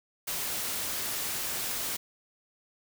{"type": "noise", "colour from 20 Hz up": "white", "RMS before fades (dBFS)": -33, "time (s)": [0.27, 1.97], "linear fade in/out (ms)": 10, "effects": []}